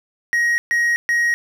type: tone bursts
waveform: triangle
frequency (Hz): 1887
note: A#6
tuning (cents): +21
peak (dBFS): -13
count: 3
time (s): 0.33-1.34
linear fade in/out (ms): 0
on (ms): 250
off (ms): 130
effects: none